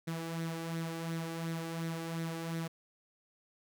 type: tone with flanger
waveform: sawtooth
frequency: 164.81 Hz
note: E3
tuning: in tune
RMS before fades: -38 dBFS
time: 0.07-2.68 s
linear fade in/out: 10 ms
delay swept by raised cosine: 0.5 to 2.6 ms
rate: 2.8 Hz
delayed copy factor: +0.5
effects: none